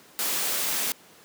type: noise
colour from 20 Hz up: white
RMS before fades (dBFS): -27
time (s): 0.19-0.92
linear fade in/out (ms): 0
effects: pink hiss -52 dBFS RMS until 1.24 s + high-pass 200 Hz 12 dB/octave